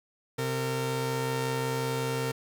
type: tone pair together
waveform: sawtooth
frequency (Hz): 130.81 / 457.6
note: C3 / A#4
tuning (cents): 0 / -32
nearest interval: octave + minor seventh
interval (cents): 2168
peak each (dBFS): -27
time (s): 0.38-2.32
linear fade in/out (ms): 10
effects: none